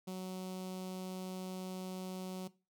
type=tone with notch filter; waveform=sawtooth; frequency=185.8 Hz; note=F#3; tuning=7 cents sharp; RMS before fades=-42 dBFS; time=0.07-2.48 s; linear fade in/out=10 ms; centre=1700 Hz; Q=0.93; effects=noise-tail reverb RT60 0.3 s tail -19 dB re dry